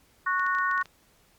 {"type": "harmonic tone", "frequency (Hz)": 368.4, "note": "F#4", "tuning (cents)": -7, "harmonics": [3, 4, 5], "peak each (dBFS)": [-26, -27, -30], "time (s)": [0.26, 0.83], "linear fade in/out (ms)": 10}
{"type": "clicks", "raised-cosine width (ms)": 0.2, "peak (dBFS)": -28, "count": 8, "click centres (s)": [0.396, 0.465, 0.55, 0.586, 0.713, 0.778, 0.814, 0.857]}
{"effects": ["pink hiss -62 dBFS RMS until 1.38 s", "MP3 96 kbps"]}